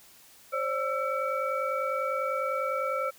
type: tone cluster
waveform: sine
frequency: 530 / 580 / 1333 / 2277 Hz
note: C5 / D5 / E6 / C#7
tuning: +22 / -22 / +19 / +46 cents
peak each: -31 / -35 / -30 / -39 dBFS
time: 0.52-3.11 s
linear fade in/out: 20 ms
effects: white hiss -55 dBFS RMS until 3.18 s